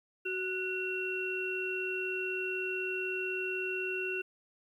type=tone cluster; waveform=sine; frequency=374 / 1474 / 2728 Hz; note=F#4 / F#6 / F7; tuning=+19 / -7 / -41 cents; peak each=-36 / -40 / -35 dBFS; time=0.25-4.22 s; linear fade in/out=10 ms; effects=11-bit